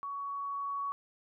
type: tone with level ramp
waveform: sine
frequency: 1122 Hz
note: C#6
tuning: 21 cents sharp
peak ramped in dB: -36 to -32 dBFS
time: 0.03-0.92 s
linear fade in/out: 0 ms
effects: none